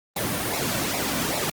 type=noise with flanger; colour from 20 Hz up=pink; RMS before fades=-26 dBFS; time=0.16-1.5 s; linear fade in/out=5 ms; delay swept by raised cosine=0.63 to 2.43 ms; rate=2.5 Hz; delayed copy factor=-0.65; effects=high-pass 80 Hz 12 dB/octave + Opus 32 kbps